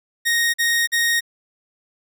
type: tone bursts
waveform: sawtooth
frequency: 1864.7 Hz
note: A#6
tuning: in tune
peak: -13 dBFS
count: 3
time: 0.25-1.208 s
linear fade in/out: 20 ms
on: 290 ms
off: 44 ms
effects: none